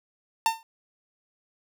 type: tone with exponential decay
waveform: 45% pulse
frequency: 902 Hz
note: A5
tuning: 43 cents sharp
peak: -16 dBFS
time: 0.46-0.63 s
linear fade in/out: 1 ms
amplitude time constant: 36 ms
effects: none